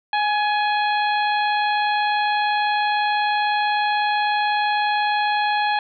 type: harmonic tone with a mistuned harmonic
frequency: 834 Hz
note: G#5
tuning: 7 cents sharp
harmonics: 1 / 2 / 3 / 4 / 5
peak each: -19 / -25 / -29 / -31 / -33 dBFS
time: 0.13-5.79 s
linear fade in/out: 2 ms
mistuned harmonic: 2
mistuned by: +23 cents
effects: none